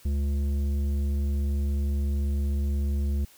sine tone with tanh clipping, 70.7 Hz, C#2, 35 cents sharp, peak -25 dBFS, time 0.05-3.25 s, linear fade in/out 5 ms, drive 10 dB, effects white hiss -55 dBFS RMS until 3.37 s

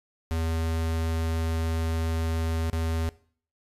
square tone with dropouts, 81.5 Hz, E2, 19 cents flat, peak -26 dBFS, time 0.31-3.09 s, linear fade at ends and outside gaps 0 ms, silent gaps 2.699-2.73 s, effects noise-tail reverb RT60 0.5 s tail -20 dB re dry + resampled to 32000 Hz

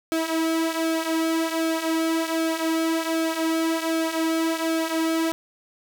sawtooth tone with flanger, 324.9 Hz, E4, 25 cents flat, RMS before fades -24 dBFS, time 0.12-5.32 s, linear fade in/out 0 ms, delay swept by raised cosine 2 to 5.1 ms, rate 1.3 Hz, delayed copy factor -0.65, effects none

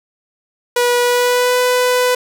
sawtooth tone with pitch glide, 486.3 to 498.5 Hz, B4 to B4, -27 to +16 cents, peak -8 dBFS, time 0.76-2.15 s, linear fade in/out 5 ms, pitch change +43 cents, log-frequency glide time 1.01-1.59 s, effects none

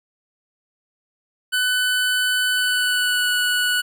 25% pulse tone with pitch glide, 1500 to 1474.2 Hz, F#6 to F#6, +23 to -7 cents, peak -14 dBFS, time 1.52-3.82 s, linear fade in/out 20 ms, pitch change -30 cents, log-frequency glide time 2.52-3.32 s, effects none

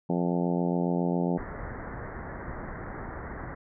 harmonic tone, 87.31 Hz, F2, in tune, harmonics 2 / 3 / 4 / 5 / 6 / 7 / 8 / 9 / 10, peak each -27 / -31 / -33 / -35 / -37 / -38 / -39 / -40 / -41 dBFS, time 0.09-1.38 s, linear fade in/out 10 ms
pink low-pass noise, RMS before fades -38 dBFS, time 1.37-3.55 s, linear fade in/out 10 ms, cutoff 2000 Hz, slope 96 dB/octave
effects none

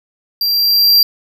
square tone with level ramp, 4734 Hz, D8, 13 cents sharp, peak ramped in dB -14 to -6 dBFS, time 0.41-1.03 s, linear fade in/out 2 ms, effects none

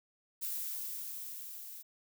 violet noise with level ramp, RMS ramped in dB -37 to -48 dBFS, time 0.41-1.83 s, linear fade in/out 20 ms, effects none

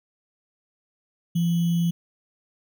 sine tone with sample-and-hold, 170 Hz, F3, 46 cents flat, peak -19 dBFS, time 1.35-1.91 s, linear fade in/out 10 ms, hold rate 3150 Hz, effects none

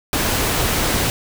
pink noise, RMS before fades -19 dBFS, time 0.13-1.1 s, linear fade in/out 0 ms, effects none

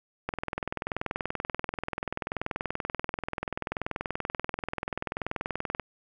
click train, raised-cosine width 0.5 ms, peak -15 dBFS, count 115, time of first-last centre 0.29-5.797 s, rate 20.7 Hz, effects none

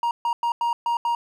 triangle tone bursts at uneven times, 942 Hz, A#5, 18 cents sharp, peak -18 dBFS, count 6, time 0.03-0.11 / 0.25-0.33 / 0.43-0.52 / 0.61-0.73 / 0.86-0.97 / 1.05-1.15 s, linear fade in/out 2 ms, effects none

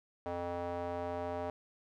square tone with band-pass filter, 87.31 Hz, F2, in tune, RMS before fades -38 dBFS, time 0.26-1.5 s, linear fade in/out 0 ms, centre 670 Hz, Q 2.2, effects none

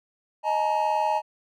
triangle chord, D# suspended fourth, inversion none, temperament equal with one note detuned, 622.3 / 852 / 932.3 Hz, D#5 / G#5 / A#5, 0 / +44 / 0 cents, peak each -26 / -22 / -25 dBFS, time 0.43-1.22 s, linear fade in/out 50 ms, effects none

